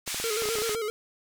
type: band-pass noise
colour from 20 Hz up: white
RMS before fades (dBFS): -33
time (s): 0.06-0.76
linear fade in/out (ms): 20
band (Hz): 1500 to 8500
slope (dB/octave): 12
type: clicks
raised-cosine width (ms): 1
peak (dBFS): -23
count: 11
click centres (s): 0.077 / 0.145 / 0.2 / 0.421 / 0.456 / 0.488 / 0.555 / 0.586 / 0.619 / 0.694 / 0.748
type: tone with vibrato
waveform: square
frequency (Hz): 440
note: A4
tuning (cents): 0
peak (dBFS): -29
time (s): 0.24-0.9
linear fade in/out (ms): 0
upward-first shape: square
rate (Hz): 7.8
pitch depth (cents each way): 71
effects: none